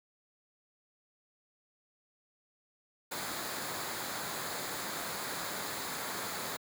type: noise with comb filter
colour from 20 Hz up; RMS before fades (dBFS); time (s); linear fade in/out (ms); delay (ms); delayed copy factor
pink; -38; 3.11-6.57; 10; 0.35; -0.5
effects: high-pass 150 Hz 12 dB/octave